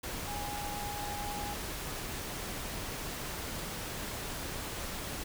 sine tone in noise, 823 Hz, G#5, 16 cents flat, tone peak -39 dBFS, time 0.27-1.54 s, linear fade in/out 10 ms, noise pink, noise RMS -39 dBFS, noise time 0.03-5.24 s, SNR -3 dB, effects none

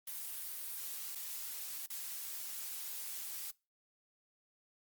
blue noise with dropouts, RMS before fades -43 dBFS, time 0.07-3.51 s, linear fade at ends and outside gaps 5 ms, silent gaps 1.151-1.155 / 1.863-1.9 s, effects noise-tail reverb RT60 0.3 s tail -24 dB re dry + Opus 32 kbps

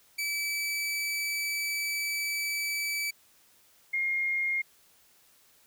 sawtooth / sine tone pair in turn, 2304 / 2133 Hz, D7 / C7, -34 / +33 cents, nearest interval minor second, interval 133 cents, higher first, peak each -26 dBFS, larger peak neither, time 0.18-3.11 / 3.93-4.62 s, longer first, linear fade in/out 10 ms, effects white hiss -62 dBFS RMS until 5.66 s

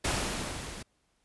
pink noise with level ramp, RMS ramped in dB -28 to -43 dBFS, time 0.04-0.83 s, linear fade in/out 10 ms, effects pink hiss -73 dBFS RMS until 1.24 s + resampled to 24000 Hz

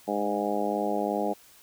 harmonic tone with a mistuned harmonic, 102.9 Hz, G#2, 16 cents flat, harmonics 2 / 3 / 4 / 5 / 6 / 7 / 8, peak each -33 / -33 / -33 / -33 / -33 / -33 / -33 dBFS, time 0.07-1.34 s, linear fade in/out 20 ms, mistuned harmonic 2, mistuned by +17 cents, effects white hiss -55 dBFS RMS until 1.62 s

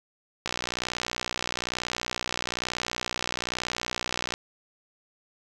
click train, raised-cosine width 0.2 ms, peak -11 dBFS, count 238, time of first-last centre 0.46-4.339 s, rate 61.1 Hz, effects none

